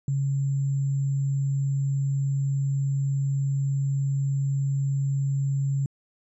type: tone with sample-and-hold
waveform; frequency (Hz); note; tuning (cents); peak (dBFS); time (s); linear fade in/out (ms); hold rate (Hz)
sine; 138.3; C#3; -4; -22; 0.08-5.86; 2; 7350
effects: resampled to 24000 Hz